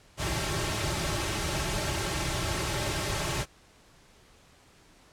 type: noise with comb filter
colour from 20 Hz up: pink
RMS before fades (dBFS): -30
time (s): 0.17-3.46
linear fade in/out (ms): 50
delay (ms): 4.1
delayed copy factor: -0.7
effects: pink hiss -58 dBFS RMS until 5.12 s + low-pass 9000 Hz 12 dB/octave